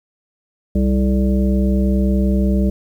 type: harmonic tone with a mistuned harmonic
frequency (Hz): 65.2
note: C2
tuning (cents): -5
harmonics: 1 / 3 / 5 / 7 / 9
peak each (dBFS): -16 / -16 / -25 / -28 / -28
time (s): 0.75-2.7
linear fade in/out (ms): 5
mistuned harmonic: 7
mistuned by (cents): -83
effects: 8-bit